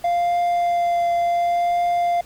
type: tone with vibrato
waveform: triangle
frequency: 695 Hz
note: F5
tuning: 9 cents flat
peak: -15 dBFS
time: 0.04-2.21 s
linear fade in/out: 5 ms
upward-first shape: triangle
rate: 0.69 Hz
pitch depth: 12 cents each way
effects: pink hiss -47 dBFS RMS until 2.25 s + Opus 48 kbps